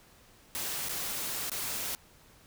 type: noise with dropouts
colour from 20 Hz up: white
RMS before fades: -35 dBFS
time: 0.55-1.95 s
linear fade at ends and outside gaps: 0 ms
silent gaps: 0.886-0.893 / 1.497-1.517 s
effects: pink hiss -59 dBFS RMS until 2.46 s